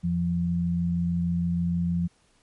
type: tone pair together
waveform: sine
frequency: 86.1 / 172.44 Hz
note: F2 / F3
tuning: -24 / -22 cents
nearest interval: octave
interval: 1202 cents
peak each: -31 / -23 dBFS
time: 0.03-2.08 s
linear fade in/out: 20 ms
effects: pink hiss -64 dBFS RMS until 2.42 s + MP3 48 kbps